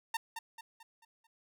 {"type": "tone with echo", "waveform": "sawtooth", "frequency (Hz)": 910, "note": "A#5", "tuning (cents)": -42, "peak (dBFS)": -28, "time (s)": [0.14, 0.17], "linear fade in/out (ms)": 5, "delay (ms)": 220, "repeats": 5, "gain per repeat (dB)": -7, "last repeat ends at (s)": 1.27, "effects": []}